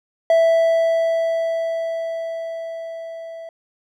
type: tone with level ramp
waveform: triangle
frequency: 659.3 Hz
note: E5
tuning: in tune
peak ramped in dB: -9 to -30 dBFS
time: 0.3-3.49 s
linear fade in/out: 2 ms
effects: none